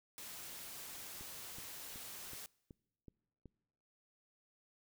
white noise, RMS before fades -49 dBFS, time 0.18-2.46 s, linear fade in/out 0 ms
click train, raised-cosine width 3 ms, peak -40 dBFS, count 7, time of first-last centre 1.21-3.457 s, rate 2.67 Hz
effects noise-tail reverb RT60 1.0 s tail -25 dB re dry

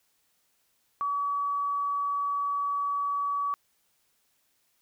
sine tone, 1139 Hz, C#6, 47 cents sharp, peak -26 dBFS, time 1.01-3.54 s, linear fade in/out 0 ms, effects white hiss -71 dBFS RMS until 4.81 s

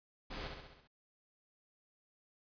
pink noise with echo, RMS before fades -44 dBFS, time 0.3-0.48 s, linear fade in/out 10 ms, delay 66 ms, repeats 6, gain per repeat -4 dB, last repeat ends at 0.876 s, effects resampled to 11025 Hz

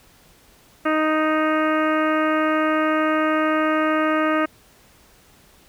harmonic tone, 311.1 Hz, D#4, in tune, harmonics 1 / 2 / 3 / 4 / 5 / 6 / 7 / 8 / 9, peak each -21 / -23 / -33 / -23 / -28 / -31 / -34 / -37 / -38 dBFS, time 0.85-4.46 s, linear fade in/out 10 ms, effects pink hiss -53 dBFS RMS until 5.68 s

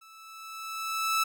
sawtooth tone with level ramp, 1313 Hz, E6, 7 cents flat, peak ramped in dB -48 to -19 dBFS, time 0.01-1.24 s, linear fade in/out 10 ms, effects none

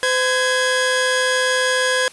sawtooth tone pair together, 510.9 / 1659 Hz, C5 / G#6, -41 / -2 cents, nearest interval octave + minor sixth, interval 2039 cents, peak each -15 dBFS, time 0.03-2.08 s, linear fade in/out 0 ms, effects white hiss -43 dBFS RMS until 2.12 s + resampled to 24000 Hz

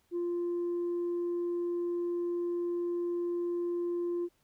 sine tone, 347.8 Hz, F4, 7 cents flat, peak -28 dBFS, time 0.11-4.29 s, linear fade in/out 50 ms, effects tanh soft clip ceiling -28 dBFS + pink hiss -72 dBFS RMS until 4.43 s

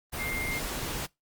sine tone in noise, 2112 Hz, C7, 16 cents sharp, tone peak -32 dBFS, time 0.18-0.6 s, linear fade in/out 20 ms, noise pink, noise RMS -34 dBFS, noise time 0.12-1.07 s, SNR -1 dB, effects noise-tail reverb RT60 0.2 s tail -24 dB re dry + Opus 32 kbps

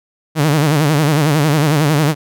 sawtooth tone with vibrato, 150.1 Hz, D3, 38 cents sharp, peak -7 dBFS, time 0.35-2.15 s, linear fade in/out 50 ms, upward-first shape sine, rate 11 Hz, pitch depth 120 cents each way, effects none

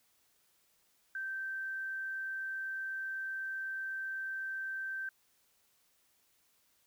sine tone, 1558 Hz, G6, 11 cents flat, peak -36 dBFS, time 1.15-5.09 s, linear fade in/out 2 ms, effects white hiss -72 dBFS RMS until 6.86 s

